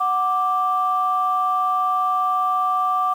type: tone pair together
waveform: sine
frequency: 740 / 1174.7 Hz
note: F#5 / D6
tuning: 0 / 0 cents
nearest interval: minor sixth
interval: 800 cents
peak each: -22 / -18 dBFS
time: 0-3.14 s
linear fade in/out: 10 ms
effects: tanh soft clip ceiling -10 dBFS + 8-bit